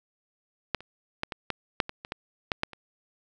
clicks, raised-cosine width 0.3 ms, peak -9 / -28 / -12 / -17 / -12 / -6 / -19 / -22 / -16 / -9 / -9 / -27 dBFS, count 12, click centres 0.747 / 0.806 / 1.234 / 1.322 / 1.503 / 1.802 / 1.894 / 2.049 / 2.121 / 2.518 / 2.634 / 2.733 s, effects none

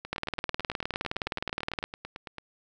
two click trains, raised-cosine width 0.3 ms, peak -13 / -22 dBFS, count 34 / 22, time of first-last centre 0.13-1.84 / 0.05-2.383 s, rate 19.3 / 9 Hz, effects none

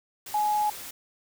sine tone in noise, 841 Hz, G#5, 22 cents sharp, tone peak -22 dBFS, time 0.34-0.7 s, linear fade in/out 5 ms, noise white, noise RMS -40 dBFS, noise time 0.26-0.91 s, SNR +15 dB, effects none

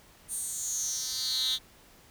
10% pulse tone with high-pass filter sweep, 256.7 Hz, C4, 33 cents flat, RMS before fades -32 dBFS, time 0.28-1.59 s, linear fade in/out 50 ms, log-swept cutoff 9300 to 3500 Hz, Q 6.6, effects pink hiss -57 dBFS RMS until 2.1 s

